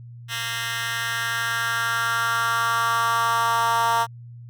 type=tone with high-pass filter sweep; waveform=10% pulse; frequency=230.9 Hz; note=A#3; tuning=16 cents flat; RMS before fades=-23 dBFS; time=0.28-4.07 s; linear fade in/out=50 ms; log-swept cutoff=2200 to 900 Hz; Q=3.1; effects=added 119 Hz sine -38 dBFS peak until 4.49 s

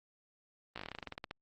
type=slowing click train; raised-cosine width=0.3 ms; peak=-25 dBFS; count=16; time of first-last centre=0.76-1.31 s; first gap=16 ms; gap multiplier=1.11; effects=Opus 24 kbps

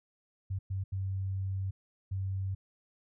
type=tone bursts at uneven times; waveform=sine; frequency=96 Hz; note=G2; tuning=36 cents flat; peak=-31 dBFS; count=4; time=0.5-0.59 / 0.7-0.84 / 0.92-1.71 / 2.11-2.55 s; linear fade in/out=10 ms; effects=none

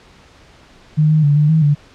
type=tone with pitch steps; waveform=sine; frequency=153.1 / 155.2 / 144.8 / 149.5 / 159.1 / 145.9 Hz; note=D#3 / D#3 / D3 / D3 / D#3 / D3; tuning=-28 / -4 / -24 / +31 / +39 / -11 cents; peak=-9 dBFS; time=0.97-1.75 s; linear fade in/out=20 ms; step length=130 ms; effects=pink hiss -46 dBFS RMS until 1.94 s + low-pass 5000 Hz 12 dB/octave

